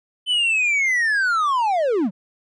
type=linear sweep; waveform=triangle; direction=down; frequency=3052 to 164.81 Hz; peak=-15 dBFS; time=0.26-2.11 s; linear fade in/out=50 ms; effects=resampled to 22050 Hz